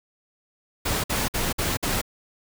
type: noise bursts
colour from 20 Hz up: pink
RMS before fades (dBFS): -25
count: 5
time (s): 0.85-2.016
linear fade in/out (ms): 10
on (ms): 190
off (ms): 54
effects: none